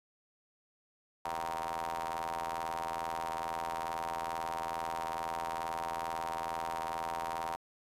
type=ring-modulated tone; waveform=sawtooth; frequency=82.3 Hz; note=E2; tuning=2 cents flat; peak=-28 dBFS; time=1.25-7.56 s; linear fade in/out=0 ms; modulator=855 Hz; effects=resampled to 32000 Hz + 10-bit